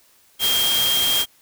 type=tone in noise; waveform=sine; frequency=3217 Hz; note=G7; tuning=44 cents sharp; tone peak=-18 dBFS; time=0.39-1.26 s; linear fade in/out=50 ms; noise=white; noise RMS=-23 dBFS; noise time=0.39-1.26 s; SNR=+2 dB; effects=white hiss -56 dBFS RMS until 1.41 s